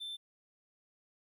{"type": "tone", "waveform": "triangle", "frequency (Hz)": 3548, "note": "A7", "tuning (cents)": 14, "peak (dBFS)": -38, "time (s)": [0, 0.17], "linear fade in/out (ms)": 20, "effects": ["13-bit"]}